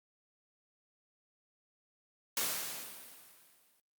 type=noise with exponential decay; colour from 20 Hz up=white; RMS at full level=-32 dBFS; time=2.37-3.8 s; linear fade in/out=1 ms; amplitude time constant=310 ms; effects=high-pass 150 Hz 12 dB/octave + Opus 48 kbps